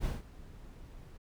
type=noise with ADSR envelope; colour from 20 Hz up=brown; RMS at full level=-31 dBFS; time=0-1.18 s; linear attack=48 ms; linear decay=170 ms; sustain=-19 dB; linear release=18 ms; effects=none